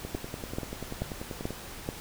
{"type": "two click trains", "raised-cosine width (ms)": 2, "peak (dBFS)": [-17, -22], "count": [5, 16], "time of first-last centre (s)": [[0.15, 1.889], [0.05, 1.506]], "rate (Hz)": [2.3, 10.3], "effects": ["pink hiss -43 dBFS RMS until 2 s"]}